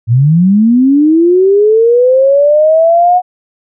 sine linear sweep, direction up, 109.2 to 733 Hz, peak -4 dBFS, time 0.07-3.22 s, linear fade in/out 50 ms, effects none

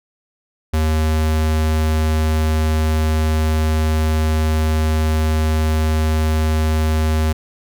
square tone, 78.3 Hz, D#2, 11 cents sharp, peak -15 dBFS, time 0.73-7.33 s, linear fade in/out 10 ms, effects none

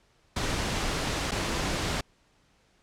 pink noise with dropouts, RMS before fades -29 dBFS, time 0.36-2.01 s, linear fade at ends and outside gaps 5 ms, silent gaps 1.311-1.317 s, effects pink hiss -65 dBFS RMS until 2.82 s + low-pass 7000 Hz 12 dB/octave

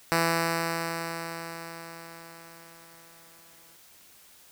5% pulse tone with exponential decay, 166.3 Hz, E3, 16 cents sharp, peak -10 dBFS, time 0.12-3.76 s, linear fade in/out 0 ms, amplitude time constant 790 ms, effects white hiss -55 dBFS RMS until 4.51 s

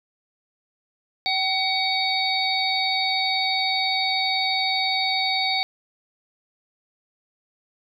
harmonic tone with a mistuned harmonic, 751 Hz, F#5, 26 cents sharp, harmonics 1 / 3 / 5 / 6, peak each -26 / -26 / -26 / -26 dBFS, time 1.26-5.63 s, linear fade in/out 0 ms, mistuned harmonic 1, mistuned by +34 cents, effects 9-bit

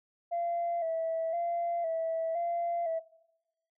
sine tone with vibrato, 670 Hz, E5, 28 cents sharp, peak -28 dBFS, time 0.31-3 s, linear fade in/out 20 ms, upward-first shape square, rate 0.98 Hz, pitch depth 43 cents each way, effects noise-tail reverb RT60 1.0 s tail -23 dB re dry + tanh soft clip ceiling -25 dBFS

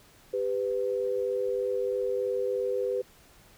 sine tone pair together, 396.6 / 499.7 Hz, G4 / B4, +20 / +20 cents, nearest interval major third, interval 400 cents, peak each -30 / -28 dBFS, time 0.33-3.02 s, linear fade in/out 10 ms, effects pink hiss -57 dBFS RMS until 3.57 s

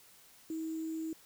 sine tone with sample-and-hold, 320.4 Hz, E4, 49 cents flat, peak -35 dBFS, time 0.5-1.13 s, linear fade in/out 2 ms, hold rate 7350 Hz, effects white hiss -60 dBFS RMS until 1.25 s

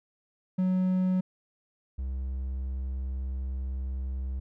triangle tone pair in turn, 185 / 65.41 Hz, F#3 / C2, 0 / 0 cents, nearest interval octave + tritone, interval 1800 cents, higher first, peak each -21 / -28 dBFS, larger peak first, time 0.58-1.21 / 1.98-4.4 s, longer second, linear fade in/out 10 ms, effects none

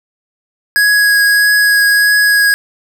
square tone with vibrato, 1661.2 Hz, G#6, in tune, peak -8 dBFS, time 0.76-2.54 s, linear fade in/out 0 ms, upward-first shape triangle, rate 1.6 Hz, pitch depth 12 cents each way, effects 7-bit

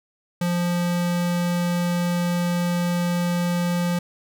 square tone, 174.9 Hz, F3, 3 cents sharp, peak -21 dBFS, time 0.41-3.99 s, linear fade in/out 5 ms, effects none

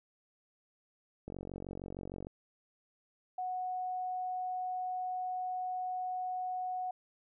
click train, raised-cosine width 2 ms, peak -29 dBFS, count 47, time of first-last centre 1.28-2.269 s, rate 46.5 Hz
sine tone, 736 Hz, F#5, 9 cents flat, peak -34 dBFS, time 3.38-6.91 s, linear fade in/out 5 ms
effects none

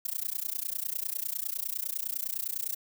violet noise with amplitude modulation, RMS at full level -30 dBFS, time 0.05-2.75 s, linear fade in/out 5 ms, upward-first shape sine, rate 29.9 Hz, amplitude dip 100%, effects none

